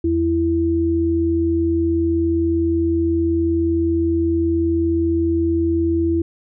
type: tone pair together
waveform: sine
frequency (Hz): 83.08 / 332.6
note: E2 / E4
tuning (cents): +14 / +16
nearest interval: 2 octaves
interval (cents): 2402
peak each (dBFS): -22 / -16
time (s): 0.04-6.22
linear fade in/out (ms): 5
effects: none